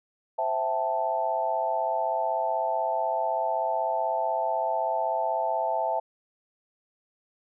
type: chord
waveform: sine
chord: A minor seventh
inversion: first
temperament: equal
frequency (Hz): 523.3 / 659.3 / 784 / 880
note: C5 / E5 / G5 / A5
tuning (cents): 0 / 0 / 0 / 0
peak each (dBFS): -34 / -28 / -32 / -28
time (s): 0.38-6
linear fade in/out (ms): 10
effects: none